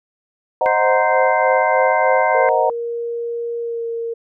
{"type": "chord", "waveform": "sine", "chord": "C half-diminished seventh", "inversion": "none", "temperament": "equal", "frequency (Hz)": [523.3, 622.3, 740, 932.3], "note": ["C5", "Eb5", "Gb5", "Bb5"], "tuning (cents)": [0, 0, 0, 0], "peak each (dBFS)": -19, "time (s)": [0.61, 2.7], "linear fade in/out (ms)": 2}
{"type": "harmonic tone", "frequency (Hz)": 520, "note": "C5", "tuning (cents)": -11, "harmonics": [1, 2, 3, 4], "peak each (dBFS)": [-24, -24, -24, -24], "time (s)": [0.66, 2.49], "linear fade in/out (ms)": 0}
{"type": "tone with pitch glide", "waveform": "sine", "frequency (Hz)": [469.3, 462.3], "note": ["A#4", "A#4"], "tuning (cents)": [12, -14], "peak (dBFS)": -21, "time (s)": [2.34, 4.14], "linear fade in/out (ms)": 10, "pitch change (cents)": -26, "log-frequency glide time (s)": [3.59, 3.85]}
{"effects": []}